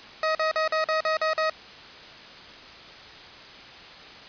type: tone bursts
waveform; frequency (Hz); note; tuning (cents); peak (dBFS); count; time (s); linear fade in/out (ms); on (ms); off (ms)
20% pulse; 631; D#5; +24; -17; 8; 0.23-1.498; 2; 120; 44
effects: white hiss -44 dBFS RMS until 4.28 s + resampled to 11025 Hz